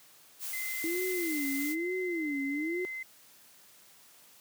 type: noise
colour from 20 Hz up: blue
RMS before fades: -38 dBFS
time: 0.39-1.76 s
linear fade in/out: 50 ms
type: tone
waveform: sine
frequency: 2062 Hz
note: C7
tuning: 26 cents flat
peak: -36 dBFS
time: 0.53-3.03 s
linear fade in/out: 5 ms
type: tone with vibrato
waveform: sine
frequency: 319.4 Hz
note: D#4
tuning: 45 cents sharp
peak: -31 dBFS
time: 0.84-2.85 s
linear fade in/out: 0 ms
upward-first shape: sine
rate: 1.1 Hz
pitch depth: 260 cents each way
effects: white hiss -58 dBFS RMS until 4.4 s + high-pass 100 Hz 12 dB/octave